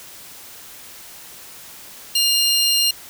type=tone pair together; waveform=sawtooth; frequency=2819 / 4175 Hz; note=F7 / C8; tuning=+16 / -5 cents; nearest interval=perfect fifth; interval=679 cents; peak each=-15 dBFS; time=2.15-2.91 s; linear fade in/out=5 ms; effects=white hiss -40 dBFS RMS until 3.09 s